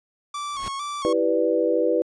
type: tone with vibrato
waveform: 45% pulse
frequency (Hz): 1131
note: C#6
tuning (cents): +34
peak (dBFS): -28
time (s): 0.34-1.13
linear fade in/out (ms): 5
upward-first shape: square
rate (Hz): 2.2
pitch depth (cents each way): 53
type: noise with exponential growth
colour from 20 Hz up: pink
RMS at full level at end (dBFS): -32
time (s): 0.47-0.68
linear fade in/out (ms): 0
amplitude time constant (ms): 45
type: chord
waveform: sine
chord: E minor seventh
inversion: none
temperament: equal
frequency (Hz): 329.6 / 392 / 493.9 / 587.3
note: E4 / G4 / B4 / D5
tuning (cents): 0 / 0 / 0 / 0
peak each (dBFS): -24 / -26 / -21 / -26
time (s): 1.05-2.02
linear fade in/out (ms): 0
effects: resampled to 22050 Hz